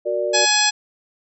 sine chord, Gb augmented, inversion none, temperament equal with one note detuned, 370 / 466.2 / 589 Hz, Gb4 / Bb4 / D5, 0 / 0 / +5 cents, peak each -25 / -26 / -21 dBFS, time 0.05-0.46 s, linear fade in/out 20 ms
harmonic tone, 842 Hz, G#5, 24 cents sharp, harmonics 1 / 2 / 3 / 4 / 5 / 6 / 7 / 9, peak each -23 / -23 / -23 / -23 / -23 / -23 / -23 / -23 dBFS, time 0.33-0.71 s, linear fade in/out 20 ms
effects none

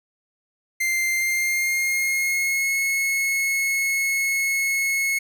45% pulse tone with pitch glide, 2093 to 2182 Hz, C7 to C#7, 0 to -28 cents, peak -20 dBFS, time 0.8-5.19 s, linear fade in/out 10 ms, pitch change +72 cents, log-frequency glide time 1.12-2.78 s, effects none

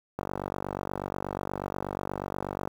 click train, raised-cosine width 1 ms, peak -17 dBFS, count 121, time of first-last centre 0.19-2.674 s, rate 48.3 Hz, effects high-pass 60 Hz 12 dB/octave + 8-bit

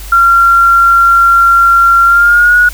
sine tone with pitch glide, 1376 to 1455.3 Hz, F6 to F#6, -26 to -29 cents, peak -3 dBFS, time 0.12-2.69 s, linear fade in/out 5 ms, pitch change +97 cents, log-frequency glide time 2.06-2.57 s, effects added 50 Hz sine -24 dBFS peak until 2.73 s + white hiss -31 dBFS RMS until 2.73 s

